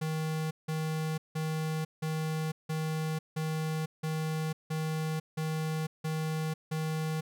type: tone bursts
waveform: square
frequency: 157.5 Hz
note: D#3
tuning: 21 cents sharp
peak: -31 dBFS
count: 11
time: 0.01-7.21 s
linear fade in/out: 10 ms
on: 500 ms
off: 170 ms
effects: none